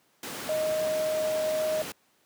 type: tone in noise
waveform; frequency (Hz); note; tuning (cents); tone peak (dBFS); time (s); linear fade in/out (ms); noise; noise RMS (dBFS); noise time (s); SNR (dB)
sine; 623; D#5; +2; -25; 0.49-1.82; 2; pink; -36; 0.23-1.92; +8
effects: pink hiss -66 dBFS RMS until 2.25 s + high-pass 200 Hz 12 dB/octave